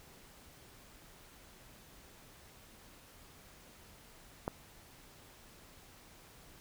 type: click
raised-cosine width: 1 ms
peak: -20 dBFS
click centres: 4.479 s
effects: pink hiss -58 dBFS RMS until 6.6 s